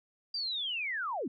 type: linear sweep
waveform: sine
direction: down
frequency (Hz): 4784 to 199.4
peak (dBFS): -32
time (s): 0.34-1.28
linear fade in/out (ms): 5
effects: none